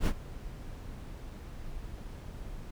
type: noise with ADSR envelope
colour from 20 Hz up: brown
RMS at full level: -23 dBFS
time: 0-2.71 s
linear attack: 64 ms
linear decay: 63 ms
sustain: -19 dB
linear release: 8 ms
effects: none